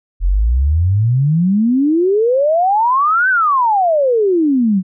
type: exponential two-way sweep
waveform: sine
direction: up then down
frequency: 41.62 to 1568 to 178.9 Hz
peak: -10 dBFS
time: 0.2-4.83 s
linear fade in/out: 50 ms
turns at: 3.29 s
effects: none